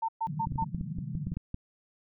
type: tone bursts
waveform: sine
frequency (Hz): 902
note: A5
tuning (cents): +43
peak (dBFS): -27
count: 4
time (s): 0.02-0.644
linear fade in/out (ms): 10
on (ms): 66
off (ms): 120
type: band-pass noise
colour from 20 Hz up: white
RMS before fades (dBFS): -37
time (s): 0.27-1.34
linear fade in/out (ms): 0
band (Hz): 130 to 180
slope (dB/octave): 48
type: clicks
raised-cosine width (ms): 5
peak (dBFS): -22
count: 12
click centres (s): 0.471 / 0.521 / 0.558 / 0.624 / 0.747 / 0.811 / 0.986 / 1.152 / 1.27 / 1.32 / 1.37 / 1.544
effects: none